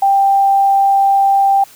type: tone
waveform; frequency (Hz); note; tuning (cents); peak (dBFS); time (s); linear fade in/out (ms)
sine; 788; G5; +9; -8; 0.02-1.64; 5
effects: white hiss -42 dBFS RMS until 1.75 s